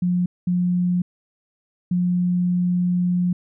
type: tone bursts at uneven times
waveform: sine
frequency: 178.3 Hz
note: F3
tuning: 36 cents sharp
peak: -17 dBFS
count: 3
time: 0.02-0.26 / 0.47-1.02 / 1.91-3.33 s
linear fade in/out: 5 ms
effects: none